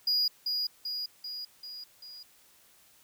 triangle tone with echo, 4887 Hz, D#8, 32 cents flat, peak -23 dBFS, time 0.07-0.28 s, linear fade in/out 5 ms, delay 390 ms, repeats 5, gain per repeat -4 dB, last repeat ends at 2.23 s, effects white hiss -61 dBFS RMS until 3.03 s

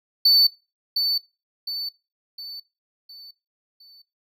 triangle tone with echo, 4510 Hz, C#8, 29 cents sharp, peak -11 dBFS, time 0.25-0.47 s, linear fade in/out 5 ms, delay 710 ms, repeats 5, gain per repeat -7 dB, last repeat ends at 4.02 s, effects noise-tail reverb RT60 0.3 s tail -25 dB re dry

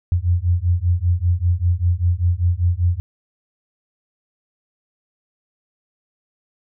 sine beating tone pair, 85.5 / 90.6 Hz, F2 / F#2, -36 / -36 cents, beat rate 5.1 Hz, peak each -18 dBFS, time 0.12-3 s, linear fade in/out 0 ms, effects none

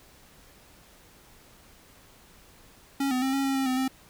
square tone with pitch steps, 275.5 / 253.7 / 266 / 273.6 / 271 / 268 / 256.6 / 262.8 Hz, C#4 / B3 / C4 / C#4 / C#4 / C4 / C4 / C4, -11 / +47 / +29 / -23 / -39 / +42 / -34 / +8 cents, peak -25 dBFS, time 3-3.88 s, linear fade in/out 5 ms, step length 110 ms, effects pink hiss -55 dBFS RMS until 4.09 s

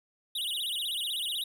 square tone with vibrato, 3322 Hz, G#7, in tune, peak -31 dBFS, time 0.35-1.44 s, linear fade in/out 5 ms, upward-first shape sine, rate 16 Hz, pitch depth 270 cents each way, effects none

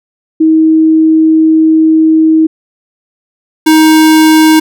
sine / square tone pair in turn, 317.8 / 314.5 Hz, D#4 / D#4, +37 / +19 cents, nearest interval unison, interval 18 cents, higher first, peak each -3 dBFS, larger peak neither, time 0.4-2.47 / 3.66-4.6 s, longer first, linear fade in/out 10 ms, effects none

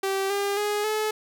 sawtooth tone with pitch steps, 388.2 / 401.7 / 415.6 / 430 Hz, G4 / G4 / G#4 / A4, -17 / +42 / +1 / -40 cents, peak -20 dBFS, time 0.03-1.11 s, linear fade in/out 5 ms, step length 270 ms, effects none

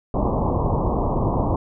pink low-pass noise, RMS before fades -21 dBFS, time 0.14-1.56 s, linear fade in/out 2 ms, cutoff 1100 Hz, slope 96 dB/octave, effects none

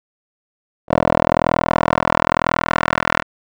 10% pulse tone with band-pass filter sweep, 41 Hz, E1, 9 cents flat, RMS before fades -17 dBFS, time 0.88-3.24 s, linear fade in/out 50 ms, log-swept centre 650 to 1500 Hz, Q 1.5, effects none

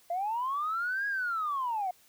sine linear two-way sweep, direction up then down, 670 to 1661.2 to 708 Hz, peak -28 dBFS, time 0.1-1.91 s, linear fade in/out 5 ms, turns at 1.07 s, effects tanh soft clip ceiling -24 dBFS + white hiss -62 dBFS RMS until 2.08 s

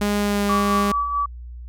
sawtooth tone with pitch glide, 205.5 to 202.9 Hz, G#3 to G#3, -18 to -40 cents, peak -15 dBFS, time 0.01-0.92 s, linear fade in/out 5 ms, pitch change -22 cents, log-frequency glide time 0.19-0.44 s
sine tone with tremolo, 1148 Hz, D6, 40 cents flat, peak -18 dBFS, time 0.49-1.26 s, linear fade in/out 5 ms, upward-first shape sine, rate 4.6 Hz, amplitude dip 45%
effects added 60 Hz sine -33 dBFS peak until 1.68 s

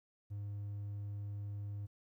triangle tone, 102 Hz, G#2, 31 cents flat, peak -37 dBFS, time 0.3-1.87 s, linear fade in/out 20 ms, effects tanh soft clip ceiling -33 dBFS + 13-bit

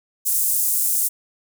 pink high-pass noise, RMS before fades -20 dBFS, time 0.25-1.09 s, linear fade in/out 20 ms, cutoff 8300 Hz, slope 24 dB/octave, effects none

